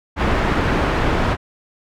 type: low-pass noise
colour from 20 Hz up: pink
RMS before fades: -18 dBFS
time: 0.16-1.37 s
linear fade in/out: 50 ms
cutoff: 2000 Hz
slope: 12 dB/octave
effects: none